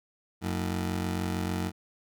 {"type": "ring-modulated tone", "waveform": "25% pulse", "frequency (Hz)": 135.8, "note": "C#3", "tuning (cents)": -35, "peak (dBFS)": -22, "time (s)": [0.41, 1.72], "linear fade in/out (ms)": 50, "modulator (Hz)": 44.6, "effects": []}